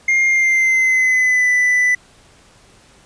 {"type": "tone with pitch glide", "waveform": "triangle", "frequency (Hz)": [2120, 1989.5], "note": ["C7", "B6"], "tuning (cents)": [22, 12], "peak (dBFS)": -10, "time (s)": [0.08, 1.95], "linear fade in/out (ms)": 5, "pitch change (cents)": -110, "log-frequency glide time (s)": [0.28, 1.5], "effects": ["pink hiss -49 dBFS RMS until 3.05 s", "resampled to 22050 Hz"]}